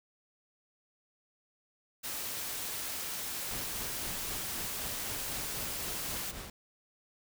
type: noise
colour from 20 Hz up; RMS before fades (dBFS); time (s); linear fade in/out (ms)
white; -38; 2.03-6.32; 20
type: noise with tremolo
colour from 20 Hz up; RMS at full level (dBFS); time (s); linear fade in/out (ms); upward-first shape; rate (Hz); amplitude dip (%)
pink; -42; 3.51-6.5; 2; triangle; 3.9; 65
effects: none